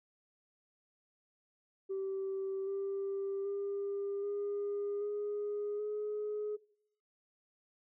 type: tone with pitch steps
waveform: sine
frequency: 386.9 / 393.4 / 400.1 / 406.8 / 413.7 / 420.7 Hz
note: G4 / G4 / G4 / G#4 / G#4 / G#4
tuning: -23 / +6 / +35 / -36 / -7 / +22 cents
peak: -33 dBFS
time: 1.89-6.57 s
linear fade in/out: 20 ms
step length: 780 ms
effects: noise-tail reverb RT60 0.7 s tail -22 dB re dry + tanh soft clip ceiling -31 dBFS